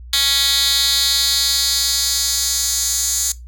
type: tone with high-pass filter sweep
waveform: 10% pulse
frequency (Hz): 277.2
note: C#4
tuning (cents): 0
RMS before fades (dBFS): -17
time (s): 0.13-3.32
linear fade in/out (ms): 2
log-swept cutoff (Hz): 3400 to 6500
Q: 2.5
effects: noise-tail reverb RT60 0.2 s tail -19 dB re dry + added 60 Hz sine -33 dBFS peak until 3.47 s